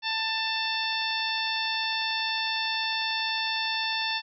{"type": "harmonic tone", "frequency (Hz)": 889, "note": "A5", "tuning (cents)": 18, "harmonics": [1, 2, 3, 4, 5, 6], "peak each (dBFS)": [-33, -33, -33, -32, -34, -37], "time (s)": [0.02, 4.22], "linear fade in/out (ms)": 50, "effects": []}